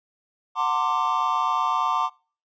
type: chord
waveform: triangle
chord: D dominant seventh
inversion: first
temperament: equal with one note detuned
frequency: 740 / 903.2 / 1046.5 / 1174.7 Hz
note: F#5 / A5 / C6 / D6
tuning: 0 / +45 / 0 / 0 cents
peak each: -28 / -24 / -24 / -23 dBFS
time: 0.55-2.1 s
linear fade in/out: 50 ms
effects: noise-tail reverb RT60 0.4 s tail -24 dB re dry + resampled to 16000 Hz